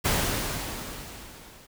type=noise with level ramp; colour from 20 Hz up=pink; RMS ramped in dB=-23 to -51 dBFS; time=0.04-1.67 s; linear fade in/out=20 ms; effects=none